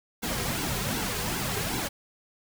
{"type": "noise with flanger", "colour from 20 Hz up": "pink", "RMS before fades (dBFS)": -30, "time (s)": [0.22, 1.89], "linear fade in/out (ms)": 20, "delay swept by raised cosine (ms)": [1.6, 3.5], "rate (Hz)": 2.6, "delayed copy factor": -0.7, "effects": []}